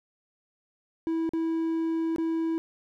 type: tone with dropouts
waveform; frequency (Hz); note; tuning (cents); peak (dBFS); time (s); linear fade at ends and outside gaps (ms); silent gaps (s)
triangle; 326.6; E4; -16; -23; 1.07-2.58; 0; 1.292-1.335 / 2.161-2.183
effects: none